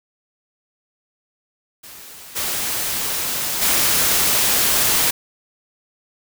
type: noise with level steps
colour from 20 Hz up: white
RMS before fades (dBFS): -39 / -23 / -17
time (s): 1.83-5.11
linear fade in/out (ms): 10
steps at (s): 2.35 / 3.61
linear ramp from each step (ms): 20
effects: none